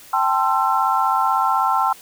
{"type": "chord", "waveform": "sine", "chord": "A minor seventh", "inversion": "third", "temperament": "equal with one note detuned", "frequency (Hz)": [784, 880, 1046.5, 1340.8], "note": ["G5", "A5", "C6", "E6"], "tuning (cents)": [0, 0, 0, 29], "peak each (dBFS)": -21, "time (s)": [0.13, 1.93], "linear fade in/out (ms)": 5, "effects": ["white hiss -44 dBFS RMS until 2.01 s"]}